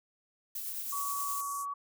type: noise with tremolo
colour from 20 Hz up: violet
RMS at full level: -37 dBFS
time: 0.55-1.41 s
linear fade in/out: 5 ms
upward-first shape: sine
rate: 9.5 Hz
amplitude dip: 30%
type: band-pass noise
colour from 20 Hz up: pink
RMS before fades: -43 dBFS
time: 0.86-1.66 s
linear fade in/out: 50 ms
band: 6300 to 13000 Hz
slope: 48 dB/octave
type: tone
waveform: sine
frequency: 1130 Hz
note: C#6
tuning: 33 cents sharp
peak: -34 dBFS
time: 0.92-1.74 s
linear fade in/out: 10 ms
effects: none